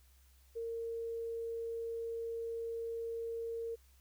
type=tone; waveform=sine; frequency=460 Hz; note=A#4; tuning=23 cents flat; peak=-37 dBFS; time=0.55-3.76 s; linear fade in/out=20 ms; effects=added 65 Hz sine -62 dBFS peak until 4 s + white hiss -70 dBFS RMS until 4 s